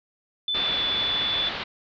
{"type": "tone with pitch glide", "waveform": "sine", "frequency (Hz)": [3511, 3471], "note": ["A7", "A7"], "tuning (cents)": [-4, -24], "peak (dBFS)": -23, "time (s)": [0.48, 1.49], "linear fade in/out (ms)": 2, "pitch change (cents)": -20, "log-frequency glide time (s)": [0.63, 0.72]}
{"type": "low-pass noise", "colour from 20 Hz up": "white", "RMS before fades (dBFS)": -32, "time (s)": [0.54, 1.64], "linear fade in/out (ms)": 10, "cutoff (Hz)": 4100, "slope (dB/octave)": 48}
{"effects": []}